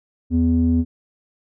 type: tone with low-pass filter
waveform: square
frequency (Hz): 82.8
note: E2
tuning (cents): +8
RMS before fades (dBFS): -17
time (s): 0.3-0.85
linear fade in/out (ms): 50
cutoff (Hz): 270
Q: 5.8
effects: none